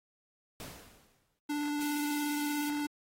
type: noise with exponential decay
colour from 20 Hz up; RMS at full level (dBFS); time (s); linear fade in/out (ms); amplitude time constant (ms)
pink; -43; 0.6-1.39; 1; 170
type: tone with vibrato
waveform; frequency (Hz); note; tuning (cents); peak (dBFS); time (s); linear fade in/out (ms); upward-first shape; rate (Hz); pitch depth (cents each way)
square; 293.7; D4; 0; -32; 1.49-2.87; 10; sine; 17; 12
type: high-pass noise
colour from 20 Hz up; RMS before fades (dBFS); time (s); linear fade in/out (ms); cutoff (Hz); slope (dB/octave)
white; -43; 1.8-2.7; 10; 1900; 96
effects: AAC 48 kbps